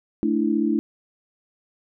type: chord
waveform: sine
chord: A suspended fourth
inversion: none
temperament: equal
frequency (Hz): 220 / 293.7 / 329.6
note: A3 / D4 / E4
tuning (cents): 0 / 0 / 0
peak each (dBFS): -23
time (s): 0.23-0.79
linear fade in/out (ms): 0
effects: none

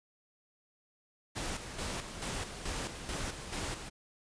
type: noise with tremolo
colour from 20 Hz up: pink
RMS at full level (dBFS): -37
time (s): 1.35-3.9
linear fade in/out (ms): 20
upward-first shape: square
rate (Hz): 2.3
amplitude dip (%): 55
effects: resampled to 22050 Hz

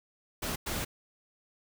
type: noise bursts at uneven times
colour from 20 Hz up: pink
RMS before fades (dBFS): -34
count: 2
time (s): 0.42-0.56 / 0.66-0.85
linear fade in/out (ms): 10
effects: none

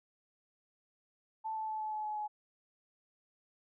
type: tone with pitch steps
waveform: sine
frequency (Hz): 880 / 873.9 / 867.9 / 861.9 / 855.9 / 850 / 844.2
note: A5 / A5 / A5 / A5 / A5 / G#5 / G#5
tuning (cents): 0 / -12 / -24 / -36 / -48 / +40 / +28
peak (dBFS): -35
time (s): 1.44-2.28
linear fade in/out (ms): 20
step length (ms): 120
effects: none

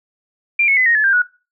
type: tone with pitch steps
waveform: sine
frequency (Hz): 2379 / 2194 / 2024 / 1866.5 / 1721.5 / 1587.8 / 1464.4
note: D7 / C#7 / B6 / A#6 / A6 / G6 / F#6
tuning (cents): +22 / -18 / +42 / +2 / -38 / +22 / -18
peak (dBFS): -11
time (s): 0.59-1.22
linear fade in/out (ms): 5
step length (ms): 90
effects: noise-tail reverb RT60 0.3 s tail -19 dB re dry

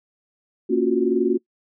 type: chord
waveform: sine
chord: Gb major seventh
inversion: first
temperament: equal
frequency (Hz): 233.1 / 277.2 / 349.2 / 370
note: Bb3 / Db4 / F4 / Gb4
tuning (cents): 0 / 0 / 0 / 0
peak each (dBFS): -24 / -24 / -22 / -20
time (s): 0.69-1.38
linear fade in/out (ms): 20
effects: noise-tail reverb RT60 0.1 s tail -22 dB re dry

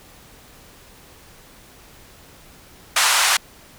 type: band-pass noise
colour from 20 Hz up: pink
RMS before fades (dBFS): -17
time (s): 2.96-3.37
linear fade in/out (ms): 5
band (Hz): 880 to 11000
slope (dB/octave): 24
effects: pink hiss -47 dBFS RMS until 3.78 s

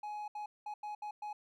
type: tone bursts at uneven times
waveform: triangle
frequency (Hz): 839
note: G#5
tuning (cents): +17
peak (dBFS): -37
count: 6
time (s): 0.03-0.28 / 0.35-0.46 / 0.66-0.74 / 0.83-0.95 / 1.02-1.11 / 1.22-1.33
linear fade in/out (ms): 5
effects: none

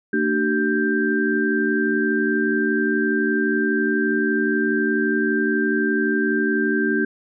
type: tone cluster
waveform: sine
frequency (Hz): 225.8 / 297.7 / 382.7 / 1576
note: A3 / D4 / G4 / G6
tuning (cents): +45 / +24 / -42 / +9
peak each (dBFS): -23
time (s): 0.13-7.05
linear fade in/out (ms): 5
effects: none

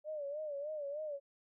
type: tone with vibrato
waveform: sine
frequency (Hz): 590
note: D5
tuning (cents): +8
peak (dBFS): -38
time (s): 0.04-1.2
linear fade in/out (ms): 50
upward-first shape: sine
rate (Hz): 3.3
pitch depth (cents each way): 97
effects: none

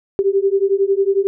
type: beating tone pair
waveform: sine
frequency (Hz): 387.4 / 398.4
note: G4 / G4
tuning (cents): -20 / +28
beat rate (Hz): 11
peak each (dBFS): -16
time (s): 0.19-1.27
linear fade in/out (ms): 0
effects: none

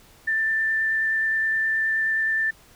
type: tone with vibrato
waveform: sine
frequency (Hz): 1776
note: A6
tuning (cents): +16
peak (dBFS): -20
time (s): 0.27-2.51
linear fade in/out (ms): 10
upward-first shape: sine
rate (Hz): 9.5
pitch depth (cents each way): 9
effects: pink hiss -53 dBFS RMS until 2.75 s

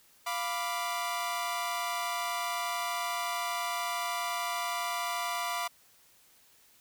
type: chord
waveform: sawtooth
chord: B diminished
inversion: second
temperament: equal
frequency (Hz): 698.5 / 987.8 / 1174.7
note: F5 / B5 / D6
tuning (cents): 0 / 0 / 0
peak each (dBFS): -32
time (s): 0.26-5.68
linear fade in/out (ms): 10
effects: white hiss -62 dBFS RMS until 6.8 s

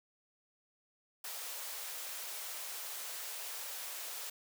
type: high-pass noise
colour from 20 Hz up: white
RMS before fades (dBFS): -43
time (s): 1.24-4.3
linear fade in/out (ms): 5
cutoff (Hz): 460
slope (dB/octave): 24
effects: none

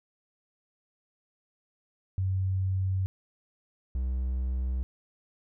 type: tone pair in turn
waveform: sine / triangle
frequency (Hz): 94.7 / 63.59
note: F#2 / C2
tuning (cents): +41 / -49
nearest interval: perfect fifth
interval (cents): 690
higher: first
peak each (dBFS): -25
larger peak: neither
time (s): 2.18-3.06 / 3.95-4.83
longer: neither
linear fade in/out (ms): 0
effects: none

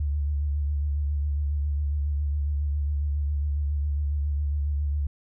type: tone with vibrato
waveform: sine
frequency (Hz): 72.6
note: D2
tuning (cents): -19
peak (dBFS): -23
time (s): 0-5.07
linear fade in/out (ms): 5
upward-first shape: sine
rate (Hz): 7.3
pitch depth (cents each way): 45
effects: none

